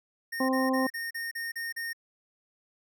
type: tone bursts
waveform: square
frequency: 1841 Hz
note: A#6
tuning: 22 cents flat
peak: -33 dBFS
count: 8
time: 0.32-1.932 s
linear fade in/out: 10 ms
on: 170 ms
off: 36 ms
type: harmonic tone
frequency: 261.6 Hz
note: C4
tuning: in tune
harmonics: 1 / 2 / 3 / 4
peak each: -26 / -30 / -34 / -33 dBFS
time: 0.4-0.87 s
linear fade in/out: 5 ms
effects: none